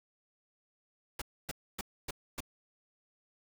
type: noise bursts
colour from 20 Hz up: pink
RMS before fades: -38 dBFS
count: 5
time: 1.19-2.405 s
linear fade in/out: 5 ms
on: 27 ms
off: 270 ms
effects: none